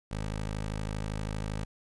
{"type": "tone", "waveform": "15% pulse", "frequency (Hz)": 52.6, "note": "G#1", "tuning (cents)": 23, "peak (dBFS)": -26, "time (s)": [0.11, 1.65], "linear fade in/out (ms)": 5, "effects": ["resampled to 24000 Hz", "10-bit"]}